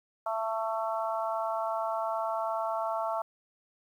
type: harmonic tone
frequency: 222.6 Hz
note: A3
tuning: 20 cents sharp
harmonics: 3 / 4 / 5 / 6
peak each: -32 / -34 / -36 / -38 dBFS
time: 0.26-3.22 s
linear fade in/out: 5 ms
effects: 10-bit